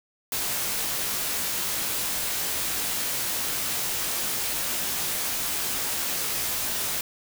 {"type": "noise with comb filter", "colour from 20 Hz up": "white", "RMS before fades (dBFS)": -28, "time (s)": [0.32, 7.01], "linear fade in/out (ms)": 2, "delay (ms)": 19, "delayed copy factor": -0.6, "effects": []}